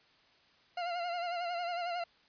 40% pulse tone with vibrato, 698 Hz, F5, 1 cent flat, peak -33 dBFS, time 0.77-2.04 s, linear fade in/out 5 ms, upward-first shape sine, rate 11 Hz, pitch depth 49 cents each way, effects white hiss -65 dBFS RMS until 2.28 s + resampled to 11025 Hz

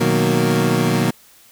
25% pulse chord, B major seventh, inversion none, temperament equal, 123.47 / 155.56 / 185 / 233.1 Hz, B2 / D#3 / F#3 / A#3, 0 / 0 / 0 / 0 cents, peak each -17 dBFS, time 0-1.11 s, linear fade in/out 10 ms, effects white hiss -49 dBFS RMS until 1.51 s

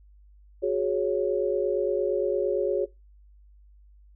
sine chord, F# suspended second, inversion none, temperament equal with one note detuned, 366.6 / 415.3 / 554.4 Hz, F#4 / G#4 / C#5, -16 / 0 / 0 cents, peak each -27 dBFS, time 0.62-2.86 s, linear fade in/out 20 ms, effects noise-tail reverb RT60 0.2 s tail -20 dB re dry + added 50 Hz sine -51 dBFS peak until 4.15 s

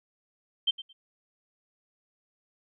sine tone with echo, 3136 Hz, G7, in tune, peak -21 dBFS, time 0.67-0.71 s, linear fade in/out 10 ms, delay 110 ms, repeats 2, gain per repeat -15 dB, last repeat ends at 0.93 s, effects none

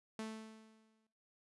sawtooth tone with exponential decay, 219.8 Hz, A3, 2 cents flat, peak -36 dBFS, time 0.19-1.07 s, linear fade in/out 2 ms, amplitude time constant 190 ms, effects noise-tail reverb RT60 0.4 s tail -19 dB re dry + resampled to 24000 Hz

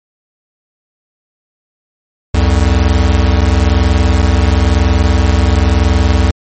square tone pair together, 64.8 / 85.78 Hz, C2 / F2, -16 / -31 cents, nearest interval perfect fourth, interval 485 cents, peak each -11 dBFS, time 2.34-6.31 s, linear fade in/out 5 ms, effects MP3 32 kbps

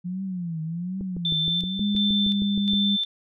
sine tone with vibrato, 174.61 Hz, F3, in tune, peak -27 dBFS, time 0.04-1.8 s, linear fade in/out 20 ms, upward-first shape triangle, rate 1.3 Hz, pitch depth 190 cents each way
click train, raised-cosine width 3 ms, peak -22 dBFS, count 12, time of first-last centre 1.01-2.734 s, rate 6.38 Hz
sine tone with tremolo, 3547 Hz, A7, 13 cents sharp, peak -22 dBFS, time 1.25-3.05 s, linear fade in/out 2 ms, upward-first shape square, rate 1.4 Hz, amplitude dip 60%
sine tone with pitch glide, 204.6 to 201.7 Hz, G#3 to G3, -26 to +50 cents, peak -21 dBFS, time 1.79-2.97 s, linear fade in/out 20 ms, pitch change -24 cents, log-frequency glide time 2.1-2.32 s
effects none

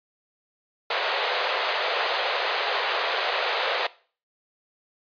pink band-pass noise, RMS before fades -26 dBFS, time 0.9-3.87 s, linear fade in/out 5 ms, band 450 to 4400 Hz, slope 48 dB/octave, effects noise-tail reverb RT60 0.4 s tail -19 dB re dry + resampled to 11025 Hz

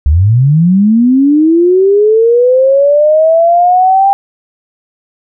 sine linear sweep, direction up, 66.3 to 797 Hz, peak -4 dBFS, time 0.06-4.13 s, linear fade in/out 0 ms, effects none

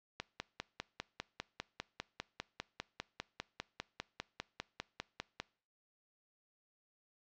click train, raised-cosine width 0.2 ms, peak -21 dBFS, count 27, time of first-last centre 0.2-5.4 s, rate 5 Hz, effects noise-tail reverb RT60 0.5 s tail -23 dB re dry + low-pass 5000 Hz 12 dB/octave

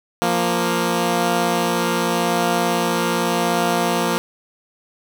10% pulse tone pair together, 174.61 / 233.1 Hz, F3 / A#3, 0 / 0 cents, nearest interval perfect fourth, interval 500 cents, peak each -12 dBFS, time 0.22-4.18 s, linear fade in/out 0 ms, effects none

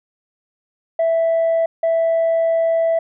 sine tone bursts at uneven times, 659.3 Hz, E5, in tune, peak -12 dBFS, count 2, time 0.99-1.66 / 1.83-2.99 s, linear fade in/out 5 ms, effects tanh soft clip ceiling -12 dBFS

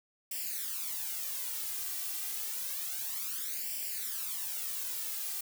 blue noise with flanger, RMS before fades -37 dBFS, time 0.31-5.41 s, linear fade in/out 5 ms, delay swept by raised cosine 0.38 to 2.58 ms, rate 0.29 Hz, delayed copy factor +0.8, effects none

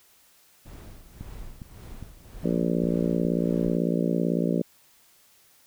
brown noise with tremolo, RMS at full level -40 dBFS, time 0.65-3.78 s, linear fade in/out 10 ms, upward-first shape sine, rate 1.8 Hz, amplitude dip 70%
click train, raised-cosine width 5 ms, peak -25 dBFS, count 7, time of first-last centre 1.21-3.659 s, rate 2.45 Hz
harmonic tone, 58 Hz, A#1, 8 cents flat, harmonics 3 / 4 / 5 / 6 / 7 / 8 / 9 / 10, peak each -26 / -28 / -30 / -32 / -33 / -34 / -35 / -36 dBFS, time 2.44-4.62 s, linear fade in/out 5 ms
effects white hiss -59 dBFS RMS until 5.66 s

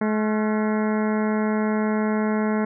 harmonic tone with a mistuned harmonic, 214.5 Hz, A3, 44 cents flat, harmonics 1 / 2 / 3 / 4 / 5 / 6 / 7 / 8 / 9 / 10, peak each -21 / -27 / -31 / -33 / -35 / -37 / -38 / -39 / -40 / -41 dBFS, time 0.01-2.65 s, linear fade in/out 5 ms, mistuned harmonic 6, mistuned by +100 cents, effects none

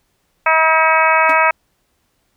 harmonic tone, 320 Hz, D#4, 49 cents sharp, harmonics 2 / 3 / 4 / 5 / 6 / 7 / 8, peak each -18 / -15 / -16 / -19 / -22 / -18 / -20 dBFS, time 0.46-1.51 s, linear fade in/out 5 ms
sawtooth tone with exponential decay, 288.6 Hz, D4, 30 cents flat, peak -19 dBFS, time 1.29-1.39 s, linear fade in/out 5 ms, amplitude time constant 21 ms
effects pink hiss -64 dBFS RMS until 2.36 s

